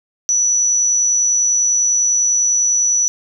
sine tone with amplitude modulation, 5920 Hz, F#8, in tune, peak -11 dBFS, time 0.29-3.08 s, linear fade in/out 0 ms, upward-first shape sine, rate 110 Hz, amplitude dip 25%, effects none

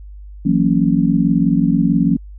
sine chord, F# dominant seventh, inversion third, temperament just, 166.5 / 185 / 231.2 / 277.5 Hz, E3 / F#3 / A#3 / C#4, +18 / 0 / -14 / +2 cents, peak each -17 dBFS, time 0.45-2.17 s, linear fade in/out 10 ms, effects added 50 Hz sine -32 dBFS peak until 2.38 s

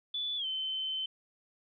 sine tone with pitch glide, 3467 to 3071 Hz, A7 to G7, -26 to -36 cents, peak -32 dBFS, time 0.14-1.06 s, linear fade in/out 5 ms, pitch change -210 cents, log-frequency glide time 0.37-0.46 s, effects none

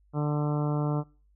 harmonic tone, 148.3 Hz, D3, 17 cents sharp, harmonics 1 / 2 / 3 / 4 / 5 / 6 / 7 / 8 / 9, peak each -26 / -32 / -36 / -38 / -40 / -42 / -43 / -44 / -45 dBFS, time 0.13-1.04 s, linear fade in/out 50 ms, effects noise-tail reverb RT60 0.4 s tail -24 dB re dry + added 50 Hz sine -60 dBFS peak until 1.35 s

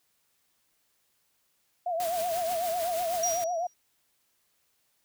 sine tone with vibrato, 686 Hz, F5, 31 cents flat, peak -27 dBFS, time 1.86-3.67 s, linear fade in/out 5 ms, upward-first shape triangle, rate 8 Hz, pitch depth 120 cents each way
white noise with tremolo, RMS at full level -37 dBFS, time 2-3.44 s, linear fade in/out 0 ms, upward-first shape triangle, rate 6.3 Hz, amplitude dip 40%
sine tone with exponential decay, 5740 Hz, F8, 47 cents sharp, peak -24 dBFS, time 3.23-3.74 s, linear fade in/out 5 ms, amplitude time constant 110 ms
effects white hiss -72 dBFS RMS until 5.04 s

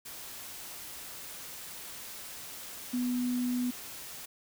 sine tone in noise, 247.3 Hz, B3, 3 cents sharp, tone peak -28 dBFS, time 2.93-3.71 s, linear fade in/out 10 ms, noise white, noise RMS -44 dBFS, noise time 0.05-4.26 s, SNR +13 dB, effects none

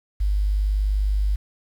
sine tone with quantisation, 50.4 Hz, G1, 49 cents sharp, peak -18 dBFS, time 0.2-1.36 s, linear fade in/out 10 ms, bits 8, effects none

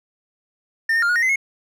triangle tone with pitch steps, 1808 / 1836 / 1400 / 1447 / 1863 / 2048 / 2172 Hz, A6 / A#6 / F6 / F#6 / A#6 / C7 / C#7, +47 / -27 / +4 / -39 / -2 / -38 / -36 cents, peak -14 dBFS, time 0.89-1.359 s, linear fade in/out 5 ms, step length 67 ms, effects none

